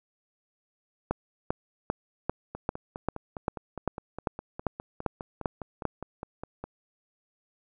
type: two click trains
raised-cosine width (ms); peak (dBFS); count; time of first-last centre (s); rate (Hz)
1; -22 / -12; 21 / 13; 2.55-6.64 / 1.11-5.853; 4.89 / 2.53
effects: none